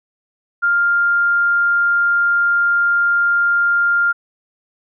sine tone, 1400 Hz, F6, 4 cents sharp, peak -12 dBFS, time 0.62-4.13 s, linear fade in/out 20 ms, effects none

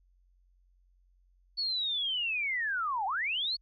sine linear two-way sweep, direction down then up, 4468 to 740 to 4468 Hz, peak -29 dBFS, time 1.57-3.57 s, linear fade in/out 20 ms, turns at 3.06 s, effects added 45 Hz sine -63 dBFS peak until 3.61 s

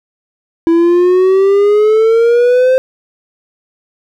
triangle exponential sweep, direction up, 329.6 to 523.3 Hz, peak -4 dBFS, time 0.67-2.78 s, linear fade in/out 0 ms, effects none

